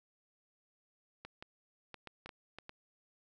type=clicks; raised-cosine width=0.3 ms; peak=-30 dBFS; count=8; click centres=1.25 / 1.425 / 1.943 / 2.073 / 2.26 / 2.292 / 2.586 / 2.694 s; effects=none